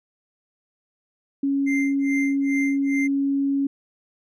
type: tone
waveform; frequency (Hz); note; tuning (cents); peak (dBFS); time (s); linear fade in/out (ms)
sine; 277.2; C#4; 0; -19; 1.43-3.67; 5
type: tone with tremolo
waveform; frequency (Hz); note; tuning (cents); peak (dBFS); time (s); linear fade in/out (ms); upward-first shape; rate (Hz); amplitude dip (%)
triangle; 2093; C7; 0; -23; 1.66-3.08; 20; sine; 2.4; 100
effects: none